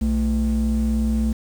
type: ring-modulated tone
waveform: triangle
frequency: 141.3 Hz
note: C#3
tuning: 34 cents sharp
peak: -12 dBFS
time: 0.01-1.33 s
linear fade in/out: 10 ms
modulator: 79.8 Hz
effects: tanh soft clip ceiling -9 dBFS + 7-bit